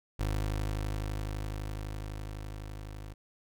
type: tone with level ramp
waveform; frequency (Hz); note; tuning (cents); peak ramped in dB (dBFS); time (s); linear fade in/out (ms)
25% pulse; 51.91; G#1; 0; -25 to -38; 0.19-3.14; 10
effects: none